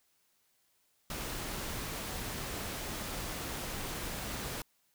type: noise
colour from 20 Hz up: pink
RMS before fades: -39 dBFS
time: 1.1-4.62 s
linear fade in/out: 2 ms
effects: white hiss -73 dBFS RMS until 4.94 s